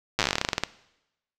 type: slowing click train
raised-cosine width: 0.2 ms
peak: -5 dBFS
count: 19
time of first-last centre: 0.19-0.636 s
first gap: 8 ms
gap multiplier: 1.12
effects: noise-tail reverb RT60 0.9 s tail -19 dB re dry